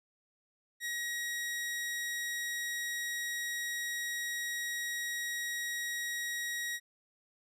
sawtooth tone, 1900 Hz, A#6, 33 cents sharp, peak -31 dBFS, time 0.8-6.8 s, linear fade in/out 50 ms, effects resampled to 32000 Hz

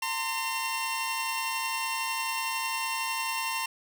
sawtooth tone cluster, 908 / 1041 / 2735 Hz, A#5 / C6 / F7, -46 / -9 / -37 cents, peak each -30 dBFS, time 0.02-3.66 s, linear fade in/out 5 ms, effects none

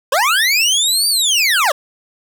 25% pulse linear two-way sweep, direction up then down, 487.2 to 4699 to 518 Hz, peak -8 dBFS, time 0.12-1.72 s, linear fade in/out 5 ms, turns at 1.08 s, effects none

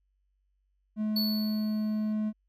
triangle tone, 214.3 Hz, A3, 45 cents flat, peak -25 dBFS, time 0.96-2.33 s, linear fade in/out 50 ms
square tone with exponential decay, 4435 Hz, C#8, in tune, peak -27 dBFS, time 1.16-2.13 s, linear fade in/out 5 ms, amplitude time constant 210 ms
effects added 48 Hz sine -70 dBFS peak until 2.48 s

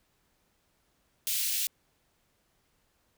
white high-pass noise, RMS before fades -30 dBFS, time 1.27-1.67 s, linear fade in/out 0 ms, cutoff 2400 Hz, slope 24 dB/octave, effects pink hiss -72 dBFS RMS until 3.17 s

